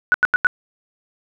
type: tone bursts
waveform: sine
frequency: 1477 Hz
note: F#6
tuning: 3 cents flat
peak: -10 dBFS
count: 4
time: 0.12-0.469 s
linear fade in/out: 0 ms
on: 22 ms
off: 87 ms
effects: none